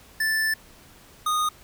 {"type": "tone pair in turn", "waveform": "square", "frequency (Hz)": [1760, 1235.2], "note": ["A6", "D#6"], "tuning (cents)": [0, -13], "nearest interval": "tritone", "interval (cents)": 613, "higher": "first", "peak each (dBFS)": -22, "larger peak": "neither", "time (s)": [[0.2, 0.54], [1.26, 1.49]], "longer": "first", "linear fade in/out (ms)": 5, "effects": ["pink hiss -51 dBFS RMS until 1.63 s"]}